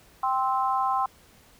sine chord, C major, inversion second, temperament just, 784.9 / 1046.5 / 1308.1 Hz, G5 / C6 / E6, +2 / 0 / -14 cents, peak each -26 / -25 / -31 dBFS, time 0.23-1.06 s, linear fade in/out 5 ms, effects pink hiss -56 dBFS RMS until 1.59 s

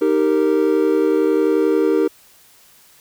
triangle chord, Eb major, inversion none, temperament equal with one note detuned, 311.1 / 392 / 463.2 Hz, Eb4 / G4 / Bb4, 0 / 0 / -11 cents, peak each -16 dBFS, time 0.01-2.08 s, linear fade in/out 10 ms, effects white hiss -50 dBFS RMS until 3 s

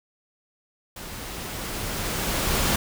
pink noise with level ramp, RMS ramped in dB -38 to -22 dBFS, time 0.96-2.76 s, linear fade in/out 5 ms, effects none

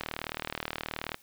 click train, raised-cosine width 0.3 ms, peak -16 dBFS, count 45, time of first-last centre 0.01-1.144 s, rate 38.8 Hz, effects white hiss -60 dBFS RMS until 1.22 s

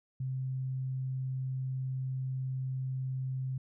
sine tone, 130.81 Hz, C3, in tune, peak -32 dBFS, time 0.2-3.58 s, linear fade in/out 5 ms, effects none

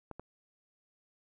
clicks, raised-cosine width 1 ms, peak -28 / -29 dBFS, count 2, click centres 0.113 / 0.196 s, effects none

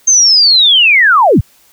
sine linear sweep, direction down, 6400 to 46.25 Hz, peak -4 dBFS, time 0.07-1.41 s, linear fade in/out 10 ms, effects white hiss -48 dBFS RMS until 1.72 s

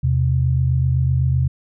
sine tone pair together, 81.5 / 129.37 Hz, E2 / C3, -19 / -19 cents, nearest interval minor sixth, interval 800 cents, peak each -19 / -16 dBFS, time 0.03-1.48 s, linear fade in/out 10 ms, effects none

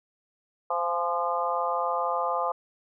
harmonic tone with a mistuned harmonic, 173.1 Hz, F3, 15 cents flat, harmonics 3 / 4 / 5 / 6 / 7, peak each -31 / -31 / -31 / -31 / -31 dBFS, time 0.7-2.52 s, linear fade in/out 5 ms, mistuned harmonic 5, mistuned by -33 cents, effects none

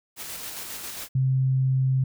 white noise with tremolo, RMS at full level -35 dBFS, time 0.16-1.09 s, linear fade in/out 50 ms, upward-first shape square, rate 7.4 Hz, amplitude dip 25%
sine tone, 131.6 Hz, C3, 10 cents sharp, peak -19 dBFS, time 1.15-2.04 s, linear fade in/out 5 ms
effects none

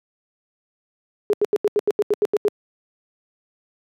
sine tone bursts, 415.3 Hz, G#4, in tune, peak -14 dBFS, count 11, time 1.3-2.482 s, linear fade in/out 0 ms, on 32 ms, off 83 ms, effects high-pass 200 Hz 12 dB/octave

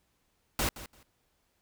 pink noise with echo, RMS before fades -29 dBFS, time 0.59-0.69 s, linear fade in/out 2 ms, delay 170 ms, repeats 2, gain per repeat -15 dB, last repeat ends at 1.03 s, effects pink hiss -74 dBFS RMS until 1.61 s

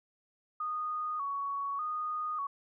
sine tone with vibrato, 1174.7 Hz, D6, in tune, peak -32 dBFS, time 0.6-2.47 s, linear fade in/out 5 ms, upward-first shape square, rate 0.84 Hz, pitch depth 85 cents each way, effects none

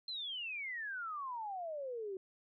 sine exponential sweep, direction down, 4186 to 370 Hz, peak -39 dBFS, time 0.08-2.17 s, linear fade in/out 2 ms, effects none

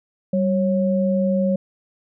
sine tone pair together, 193.47 / 548 Hz, G3 / C#5, -22 / -20 cents, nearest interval octave + tritone, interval 1802 cents, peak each -18 / -21 dBFS, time 0.33-1.56 s, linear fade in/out 5 ms, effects none

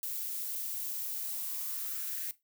violet noise with high-pass filter sweep, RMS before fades -37 dBFS, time 0.03-2.31 s, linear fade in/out 0 ms, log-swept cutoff 270 to 1800 Hz, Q 3.8, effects noise-tail reverb RT60 0.2 s tail -17 dB re dry

